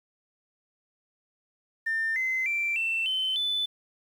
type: tone with pitch steps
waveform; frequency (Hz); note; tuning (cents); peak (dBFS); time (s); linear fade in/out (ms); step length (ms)
sine; 1800 / 2056 / 2348 / 2681 / 3062 / 3498; A6 / C7 / D7 / E7 / G7 / A7; +39 / -31 / -1 / +29 / -41 / -11; -24; 1.86-3.66; 10; 300
effects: tanh soft clip ceiling -21 dBFS + 9-bit